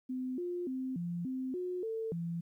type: tone with pitch steps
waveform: sine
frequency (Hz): 256.1 / 353.5 / 260 / 172.8 / 259.7 / 361.8 / 446.8 / 169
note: C4 / F4 / C4 / F3 / C4 / F#4 / A4 / E3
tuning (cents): -37 / +21 / -11 / -18 / -13 / -39 / +27 / +43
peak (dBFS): -34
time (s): 0.09-2.41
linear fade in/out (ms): 10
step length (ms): 290
effects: 12-bit